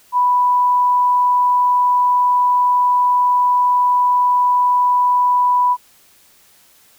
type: tone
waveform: sine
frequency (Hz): 987.8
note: B5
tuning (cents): 0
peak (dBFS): -11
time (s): 0.12-5.77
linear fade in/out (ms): 50
effects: white hiss -51 dBFS RMS until 6.98 s